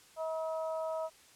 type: harmonic tone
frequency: 320 Hz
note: D#4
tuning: 49 cents sharp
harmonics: 2 / 3 / 4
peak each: -34 / -42 / -45 dBFS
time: 0.16-1.1 s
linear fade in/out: 50 ms
effects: white hiss -60 dBFS RMS until 1.35 s + low-pass 10000 Hz 12 dB/octave